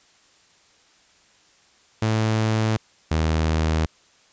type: tone pair in turn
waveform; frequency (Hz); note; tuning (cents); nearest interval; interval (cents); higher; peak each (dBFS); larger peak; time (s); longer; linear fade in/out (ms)
sawtooth; 110 / 79.34; A2 / D#2; 0 / +34; tritone; 566; first; -15; neither; 2.02-2.77 / 3.11-3.86; neither; 5
effects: white hiss -57 dBFS RMS until 4.32 s + resampled to 16000 Hz